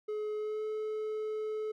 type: tone with pitch glide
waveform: triangle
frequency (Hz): 424.8 to 431.2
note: G#4 to A4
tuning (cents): +39 to -35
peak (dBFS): -31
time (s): 0.08-1.72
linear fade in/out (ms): 10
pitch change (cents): +26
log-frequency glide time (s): 0.36-0.64
effects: none